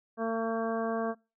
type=harmonic tone; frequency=226.2 Hz; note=A3; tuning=48 cents sharp; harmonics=1 / 2 / 3 / 4 / 5 / 6 / 7; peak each=-33 / -33 / -34 / -44 / -38 / -48 / -43 dBFS; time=0.17-1.15 s; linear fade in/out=50 ms; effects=noise-tail reverb RT60 0.3 s tail -24 dB re dry